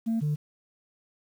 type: tone pair in turn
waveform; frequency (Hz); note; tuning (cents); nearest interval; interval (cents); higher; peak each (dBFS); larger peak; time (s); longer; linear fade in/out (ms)
sine; 226.4 / 149.19; A3 / D3; +50 / +28; perfect fifth; 722; first; -22; neither; 0.06-0.21 / 0.21-0.36; neither; 20
effects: tanh soft clip ceiling -22 dBFS + 9-bit